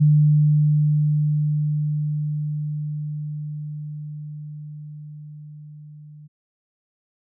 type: tone with level ramp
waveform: sine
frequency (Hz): 150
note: D3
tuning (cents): +37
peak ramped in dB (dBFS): -11 to -40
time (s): 0-6.28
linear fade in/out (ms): 20
effects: none